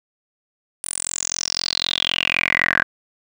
10% pulse tone with band-pass filter sweep, 43.94 Hz, F1, 11 cents sharp, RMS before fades -22 dBFS, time 0.84-2.83 s, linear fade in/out 0 ms, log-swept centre 9800 to 1600 Hz, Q 8.4, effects none

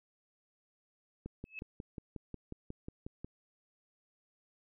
click train, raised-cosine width 3 ms, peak -29 dBFS, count 12, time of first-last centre 1.26-3.246 s, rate 5.54 Hz
sine tone with exponential growth, 2594 Hz, E7, 28 cents flat, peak -37 dBFS, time 1.45-1.59 s, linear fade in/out 0 ms, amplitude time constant 30 ms
effects none

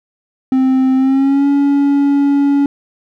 triangle tone with pitch glide, 261.6 to 282 Hz, C4 to C#4, 0 to +30 cents, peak -7 dBFS, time 0.52-2.66 s, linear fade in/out 2 ms, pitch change +130 cents, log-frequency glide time 0.96-1.47 s, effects none

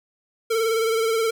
square tone with vibrato, 450 Hz, A4, 39 cents sharp, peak -20 dBFS, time 0.5-1.31 s, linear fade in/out 10 ms, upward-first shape sine, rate 19 Hz, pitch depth 42 cents each way, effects none

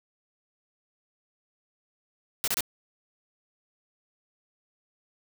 white noise bursts, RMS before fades -27 dBFS, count 3, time 2.44-2.607 s, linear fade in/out 0 ms, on 37 ms, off 28 ms, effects none

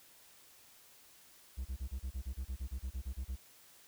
triangle tone bursts, 64.4 Hz, C2, 27 cents flat, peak -34 dBFS, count 16, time 1.57-3.363 s, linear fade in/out 20 ms, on 83 ms, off 31 ms, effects white hiss -61 dBFS RMS until 3.87 s

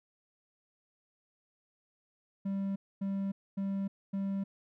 triangle tone bursts, 196 Hz, G3, in tune, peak -29 dBFS, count 4, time 2.45-4.44 s, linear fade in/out 10 ms, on 310 ms, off 250 ms, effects none

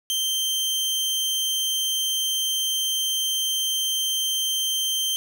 sawtooth tone, 3136 Hz, G7, in tune, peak -19 dBFS, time 0.1-5.16 s, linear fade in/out 0 ms, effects none

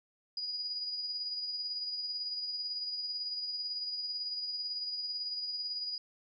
sine tone with tremolo, 4905 Hz, D#8, 26 cents flat, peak -33 dBFS, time 0.37-5.98 s, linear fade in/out 2 ms, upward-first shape sine, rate 18 Hz, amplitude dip 40%, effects none

